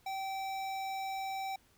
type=tone with notch filter; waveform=square; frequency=773 Hz; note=G5; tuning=24 cents flat; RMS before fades=-38 dBFS; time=0.06-1.56 s; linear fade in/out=5 ms; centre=10000 Hz; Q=1.2; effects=pink hiss -67 dBFS RMS until 1.77 s